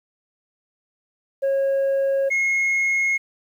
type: tone pair in turn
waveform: sine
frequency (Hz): 546 / 2160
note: C#5 / C#7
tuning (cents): -26 / -45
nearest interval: 2 octaves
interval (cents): 2381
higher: second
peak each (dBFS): -15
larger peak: neither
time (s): 1.42-2.3 / 2.3-3.18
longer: neither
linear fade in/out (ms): 20
effects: tanh soft clip ceiling -17 dBFS + 9-bit